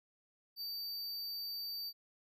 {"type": "tone", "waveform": "square", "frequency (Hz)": 4622, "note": "D8", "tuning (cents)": -28, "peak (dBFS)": -40, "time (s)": [0.56, 1.93], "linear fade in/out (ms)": 50, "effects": []}